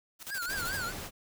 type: noise with tremolo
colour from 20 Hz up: white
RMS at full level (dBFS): -40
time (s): 0.19-0.81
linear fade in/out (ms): 50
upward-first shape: square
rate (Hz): 13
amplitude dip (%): 80
type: tone with vibrato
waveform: square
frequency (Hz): 1500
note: F#6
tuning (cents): +23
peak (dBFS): -34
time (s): 0.28-0.93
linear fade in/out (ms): 50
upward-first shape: triangle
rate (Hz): 4.8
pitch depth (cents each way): 180
type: noise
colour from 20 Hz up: pink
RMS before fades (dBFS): -40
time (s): 0.47-1.11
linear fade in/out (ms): 50
effects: none